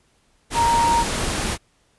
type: tone in noise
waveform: sine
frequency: 932.3 Hz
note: A#5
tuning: in tune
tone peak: -15 dBFS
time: 0.54-1.05 s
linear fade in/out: 50 ms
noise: pink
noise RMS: -24 dBFS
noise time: 0.5-1.58 s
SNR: +6 dB
effects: pink hiss -62 dBFS RMS until 1.98 s + resampled to 24000 Hz